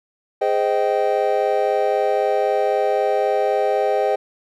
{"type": "chord", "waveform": "triangle", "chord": "Ab major seventh", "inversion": "none", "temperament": "just", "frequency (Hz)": [415.3, 519.1, 623, 778.7], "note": ["Ab4", "C5", "Eb5", "G5"], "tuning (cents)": [0, -14, 2, -12], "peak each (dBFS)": -20, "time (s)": [0.41, 4.16], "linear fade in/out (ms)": 10, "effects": []}